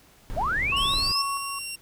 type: noise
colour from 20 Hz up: brown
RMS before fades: -33 dBFS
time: 0.3-1.12 s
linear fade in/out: 0 ms
type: linear sweep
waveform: sine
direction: up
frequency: 554.4 to 5540 Hz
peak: -23 dBFS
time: 0.36-1.23 s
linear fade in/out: 20 ms
type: tone with tremolo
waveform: sine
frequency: 1108.7 Hz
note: C#6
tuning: in tune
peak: -26 dBFS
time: 0.72-1.59 s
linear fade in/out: 5 ms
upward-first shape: square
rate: 2.3 Hz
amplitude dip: 50%
type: tone with pitch glide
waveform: 15% pulse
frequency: 2687 to 2753 Hz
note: E7 to F7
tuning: +33 to -25 cents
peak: -25 dBFS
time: 0.76-1.76 s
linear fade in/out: 10 ms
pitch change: +42 cents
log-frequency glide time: 1.06-1.43 s
effects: pink hiss -56 dBFS RMS until 1.81 s